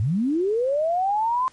sine linear sweep, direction up, 92.5 to 1046.5 Hz, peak -19 dBFS, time 0-1.48 s, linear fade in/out 0 ms, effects pink hiss -55 dBFS RMS until 1.52 s + MP3 48 kbps

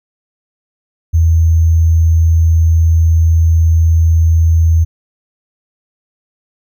sine tone with sample-and-hold, 81.9 Hz, E2, 11 cents flat, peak -6 dBFS, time 1.13-4.85 s, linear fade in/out 20 ms, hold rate 6300 Hz, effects none

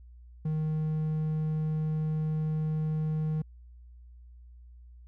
triangle tone, 155.56 Hz, D#3, in tune, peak -25 dBFS, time 0.45-3.42 s, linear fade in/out 5 ms, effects added 60 Hz sine -48 dBFS peak until 5.07 s

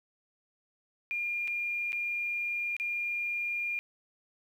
sine tone with dropouts, 2409 Hz, D7, 43 cents sharp, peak -30 dBFS, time 1.11-3.79 s, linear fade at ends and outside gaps 0 ms, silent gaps 1.475-1.479 / 1.921-1.929 / 2.766-2.799 s, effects 10-bit

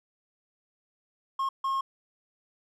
triangle tone bursts at uneven times, 1078 Hz, C#6, 49 cents flat, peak -24 dBFS, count 2, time 1.39-1.49 / 1.64-1.81 s, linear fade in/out 5 ms, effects none

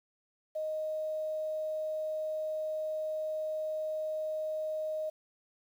sine tone, 622.3 Hz, D#5, in tune, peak -32 dBFS, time 0.55-5.1 s, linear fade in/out 10 ms, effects 10-bit

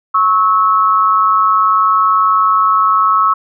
sine tone pair together, 1100 / 1299.5 Hz, C#6 / E6, -14 / -25 cents, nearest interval minor third, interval 289 cents, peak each -11 dBFS, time 0.14-3.34 s, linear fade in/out 10 ms, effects none

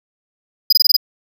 square tone bursts, 4946 Hz, D#8, 11 cents flat, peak -8 dBFS, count 6, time 0.7-0.966 s, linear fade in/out 5 ms, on 26 ms, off 22 ms, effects none

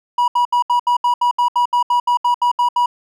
triangle tone bursts, 970 Hz, B5, 31 cents flat, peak -10 dBFS, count 16, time 0.18-2.86 s, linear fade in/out 5 ms, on 100 ms, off 72 ms, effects none

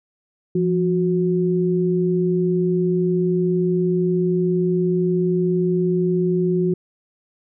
sine tone pair together, 172.5 / 365.5 Hz, F3 / F#4, -21 / -21 cents, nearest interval octave + minor second, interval 1300 cents, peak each -19 dBFS, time 0.55-6.74 s, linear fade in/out 5 ms, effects none

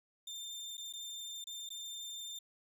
30% pulse tone with dropouts, 3594 Hz, A7, 36 cents sharp, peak -40 dBFS, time 0.27-2.39 s, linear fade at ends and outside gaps 5 ms, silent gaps 0.771-0.778 / 0.927-0.935 / 1.442-1.47 / 1.691-1.703 s, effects none

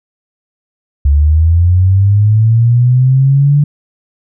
sine linear sweep, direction up, 69.3 to 146.83 Hz, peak -5 dBFS, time 1.05-3.64 s, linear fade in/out 5 ms, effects none

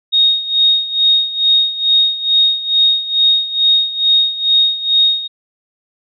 sine tone with tremolo, 3729 Hz, A#7, in tune, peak -7 dBFS, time 0.12-5.28 s, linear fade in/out 20 ms, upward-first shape sine, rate 2.3 Hz, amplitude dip 80%, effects none

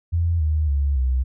sine tone with pitch steps, 84.6 / 77.13 / 70.32 / 64.11 Hz, E2 / D#2 / C#2 / C2, +45 / -15 / +25 / -35 cents, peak -17 dBFS, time 0.12-1.24 s, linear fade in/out 20 ms, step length 280 ms, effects none

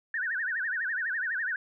sine tone with vibrato, 1661.2 Hz, G#6, in tune, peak -28 dBFS, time 0.14-1.56 s, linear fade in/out 2 ms, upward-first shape sine, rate 12 Hz, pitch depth 210 cents each way, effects none

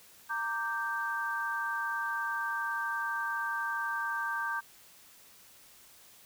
sine chord, G minor, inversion first, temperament equal with one note detuned, 923.8 / 1174.7 / 1568 Hz, Bb5 / D6 / G6, -16 / 0 / 0 cents, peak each -37 / -37 / -33 dBFS, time 0.29-4.61 s, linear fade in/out 20 ms, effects white hiss -57 dBFS RMS until 6.25 s

